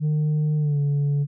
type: tone with pitch glide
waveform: sine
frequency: 152 to 143.47 Hz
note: D#3 to D3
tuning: -40 to -40 cents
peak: -16 dBFS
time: 0-1.27 s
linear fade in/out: 50 ms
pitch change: -100 cents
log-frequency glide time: 0.57-0.79 s
effects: tanh soft clip ceiling -18 dBFS